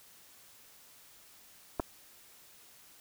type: clicks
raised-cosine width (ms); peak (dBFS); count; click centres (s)
1; -17 / -19; 2; 1.797 / 1.8
effects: white hiss -58 dBFS RMS until 3 s